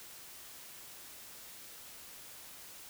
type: silence
effects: white hiss -51 dBFS RMS until 2.89 s